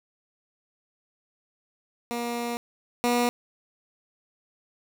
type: tone pair in turn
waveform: 15% pulse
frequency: 237.5 / 241.8 Hz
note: A#3 / B3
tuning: +33 / -36 cents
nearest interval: unison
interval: 31 cents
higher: second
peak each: -22 / -15 dBFS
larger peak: second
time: 2.11-2.57 / 3.04-3.29 s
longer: first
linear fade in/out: 0 ms
effects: none